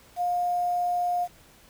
sine tone with quantisation, 709 Hz, F5, 26 cents sharp, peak -23 dBFS, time 0.16-1.28 s, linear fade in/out 50 ms, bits 8, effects pink hiss -55 dBFS RMS until 1.69 s

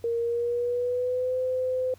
sine tone with pitch glide, 466.2 to 511.3 Hz, A#4 to C5, 0 to -40 cents, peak -24 dBFS, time 0.04-1.94 s, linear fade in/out 2 ms, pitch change +160 cents, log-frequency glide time 0.18-1.38 s, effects added 93 Hz sine -52 dBFS peak until 1.98 s + pink hiss -59 dBFS RMS until 1.98 s

